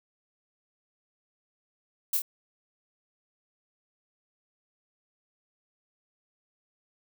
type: noise with echo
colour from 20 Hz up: violet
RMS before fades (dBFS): -26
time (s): 2.13-2.17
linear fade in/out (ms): 5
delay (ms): 25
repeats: 2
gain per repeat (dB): -4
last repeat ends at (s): 2.22
effects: none